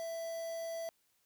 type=tone with quantisation; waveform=triangle; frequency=662 Hz; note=E5; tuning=7 cents sharp; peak=-36 dBFS; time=0-0.89 s; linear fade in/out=0 ms; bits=8; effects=white hiss -75 dBFS RMS until 1.25 s